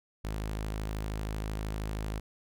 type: tone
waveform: sawtooth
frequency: 52.9 Hz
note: G#1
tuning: 33 cents sharp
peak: -29 dBFS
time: 0.24-2.2 s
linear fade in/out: 10 ms
effects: none